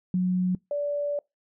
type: tone pair in turn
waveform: sine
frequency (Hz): 182.6 / 579.7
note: F#3 / D5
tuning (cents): -23 / -23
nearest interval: octave + minor sixth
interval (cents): 2000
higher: second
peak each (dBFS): -21 / -25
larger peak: first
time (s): 0.14-0.55 / 0.71-1.19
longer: second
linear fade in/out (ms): 2
effects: noise-tail reverb RT60 0.2 s tail -25 dB re dry

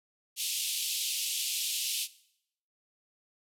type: band-pass noise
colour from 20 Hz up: pink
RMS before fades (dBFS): -33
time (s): 0.36-2.08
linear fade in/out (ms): 50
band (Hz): 2700 to 14000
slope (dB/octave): 48
effects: noise-tail reverb RT60 0.7 s tail -18 dB re dry

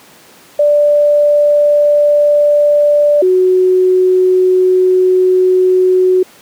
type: tone pair in turn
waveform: sine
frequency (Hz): 587.3 / 369.3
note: D5 / F#4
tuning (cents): 0 / -3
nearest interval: minor sixth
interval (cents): 803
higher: first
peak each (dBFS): -6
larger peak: neither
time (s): 0.59-3.22 / 3.22-6.23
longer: second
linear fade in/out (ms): 5
effects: pink hiss -41 dBFS RMS until 6.41 s + high-pass 200 Hz 12 dB/octave

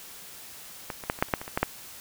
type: clicks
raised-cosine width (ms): 0.5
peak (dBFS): -17 / -23 / -9 / -25 / -6 / -30 / -7 / -21 / -22 / -10 / -6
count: 11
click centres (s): 0.902 / 1.038 / 1.099 / 1.189 / 1.225 / 1.286 / 1.338 / 1.415 / 1.479 / 1.575 / 1.63
effects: white hiss -45 dBFS RMS until 2 s

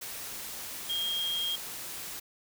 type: tone in noise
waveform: sine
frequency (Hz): 3235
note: G#7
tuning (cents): -46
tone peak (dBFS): -29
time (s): 0.89-1.56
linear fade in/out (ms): 10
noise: white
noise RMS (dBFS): -40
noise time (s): 0.01-2.2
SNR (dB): +8
effects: none

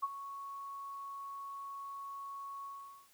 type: tone with ADSR envelope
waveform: sine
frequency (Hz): 1108.7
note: C#6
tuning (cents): 0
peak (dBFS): -29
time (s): 0.02-3.09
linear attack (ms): 18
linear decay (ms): 32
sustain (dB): -13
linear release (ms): 450
effects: white hiss -66 dBFS RMS until 3.13 s

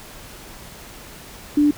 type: tone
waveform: sine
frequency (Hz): 294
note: D4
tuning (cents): +2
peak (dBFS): -12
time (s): 1.57-1.71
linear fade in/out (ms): 5
effects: pink hiss -40 dBFS RMS until 1.77 s

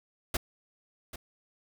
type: noise with echo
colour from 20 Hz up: pink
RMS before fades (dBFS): -29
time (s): 0.34-0.37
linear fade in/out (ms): 5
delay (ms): 790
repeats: 1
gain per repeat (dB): -13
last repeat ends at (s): 1.16
effects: none

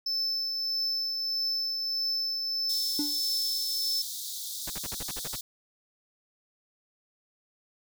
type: tone with tremolo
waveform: triangle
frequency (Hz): 5274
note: E8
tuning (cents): 0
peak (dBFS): -25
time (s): 0.06-4.02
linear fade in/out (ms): 5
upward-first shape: triangle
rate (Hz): 1.6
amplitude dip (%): 35
type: high-pass noise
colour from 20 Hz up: pink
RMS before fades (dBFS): -37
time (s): 2.69-5.41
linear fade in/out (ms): 5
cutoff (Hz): 3500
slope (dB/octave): 96
type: tone with exponential decay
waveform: triangle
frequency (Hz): 293.7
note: D4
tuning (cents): 0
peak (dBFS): -23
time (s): 2.99-3.24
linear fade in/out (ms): 2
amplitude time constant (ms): 53
type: noise bursts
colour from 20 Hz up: pink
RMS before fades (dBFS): -38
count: 9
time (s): 4.67-5.359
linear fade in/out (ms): 5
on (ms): 33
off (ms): 49
effects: none

